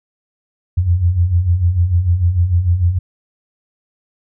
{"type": "beating tone pair", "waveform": "sine", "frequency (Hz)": [83.1, 89.8], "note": ["E2", "F2"], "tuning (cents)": [15, 49], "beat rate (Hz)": 6.7, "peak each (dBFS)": [-18, -12], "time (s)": [0.77, 2.99], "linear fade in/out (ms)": 10, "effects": []}